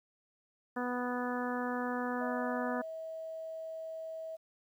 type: harmonic tone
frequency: 246.9 Hz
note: B3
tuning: in tune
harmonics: 1 / 2 / 3 / 4 / 5 / 6 / 7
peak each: -36 / -39 / -41 / -42 / -43 / -44 / -44 dBFS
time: 0.76-2.82 s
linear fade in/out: 10 ms
type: tone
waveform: sine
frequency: 645 Hz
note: E5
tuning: 38 cents flat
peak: -39 dBFS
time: 2.2-4.37 s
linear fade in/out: 20 ms
effects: 11-bit